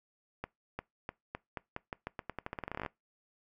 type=accelerating click train; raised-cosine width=0.5 ms; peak=-22 dBFS; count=24; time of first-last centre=0.44-2.862 s; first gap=350 ms; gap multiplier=0.86; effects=noise-tail reverb RT60 0.2 s tail -23 dB re dry